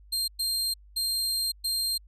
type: tone bursts at uneven times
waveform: sawtooth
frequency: 4186 Hz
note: C8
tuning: in tune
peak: -23 dBFS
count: 4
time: 0.12-0.28 / 0.39-0.74 / 0.96-1.52 / 1.64-1.98 s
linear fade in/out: 10 ms
effects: added 50 Hz sine -50 dBFS peak until 2.07 s + resampled to 32000 Hz